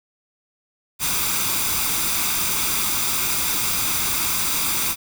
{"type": "noise with comb filter", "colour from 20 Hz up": "white", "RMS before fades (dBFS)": -22, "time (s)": [0.99, 4.96], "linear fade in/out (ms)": 50, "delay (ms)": 0.83, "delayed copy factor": 0.55, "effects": []}